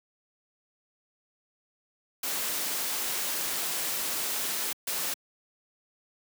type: noise bursts at uneven times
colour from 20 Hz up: white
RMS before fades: -31 dBFS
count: 2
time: 2.23-4.73 / 4.87-5.14 s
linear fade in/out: 5 ms
effects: high-pass 200 Hz 12 dB/octave